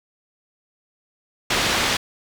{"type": "low-pass noise", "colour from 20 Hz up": "white", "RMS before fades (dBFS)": -21, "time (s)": [1.5, 1.97], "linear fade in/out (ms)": 5, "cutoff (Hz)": 3900, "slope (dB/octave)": 12, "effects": []}